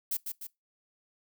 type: noise with echo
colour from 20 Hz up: violet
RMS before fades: -31 dBFS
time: 0.11-0.17 s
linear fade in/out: 5 ms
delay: 150 ms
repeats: 2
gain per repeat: -5 dB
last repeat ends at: 0.47 s
effects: noise-tail reverb RT60 0.2 s tail -22 dB re dry